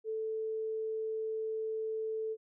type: tone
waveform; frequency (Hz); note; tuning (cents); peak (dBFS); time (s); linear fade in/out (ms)
sine; 440; A4; 0; -33; 0.04-2.37; 50
effects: none